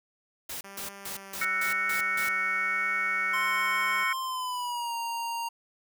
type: noise bursts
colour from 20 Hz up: white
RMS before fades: -37 dBFS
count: 7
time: 0.49-2.29 s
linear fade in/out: 5 ms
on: 120 ms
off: 160 ms
type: tone with vibrato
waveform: 5% pulse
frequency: 196.6 Hz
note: G3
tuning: 5 cents sharp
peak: -32 dBFS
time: 0.64-4.04 s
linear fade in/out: 5 ms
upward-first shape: triangle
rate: 0.99 Hz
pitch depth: 21 cents each way
type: chord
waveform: sine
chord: F# dominant seventh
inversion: third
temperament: just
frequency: 1332 / 1480 / 1850 / 2220 Hz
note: E6 / F#6 / A#6 / C#7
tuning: +18 / 0 / -14 / +2 cents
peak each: -33 / -33 / -34 / -28 dBFS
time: 1.41-4.13 s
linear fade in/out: 5 ms
type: tone with pitch glide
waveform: square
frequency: 1051 to 930.9 Hz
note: C6 to A#5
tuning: +7 to -3 cents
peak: -31 dBFS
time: 3.33-5.49 s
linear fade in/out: 10 ms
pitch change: -210 cents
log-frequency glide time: 4.2-4.95 s
effects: none